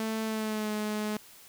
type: tone with pitch glide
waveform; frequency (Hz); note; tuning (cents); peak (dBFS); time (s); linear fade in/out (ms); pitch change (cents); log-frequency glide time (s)
sawtooth; 220.8 to 212.2; A3 to G#3; +6 to +38; -26; 0-1.17; 2; -68; 0.24-0.72
effects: white hiss -53 dBFS RMS until 1.48 s